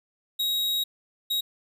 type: tone bursts at uneven times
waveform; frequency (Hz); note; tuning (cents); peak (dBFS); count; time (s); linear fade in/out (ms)
45% pulse; 3804; A#7; +34; -24; 2; 0.39-0.84 / 1.3-1.41; 10
effects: none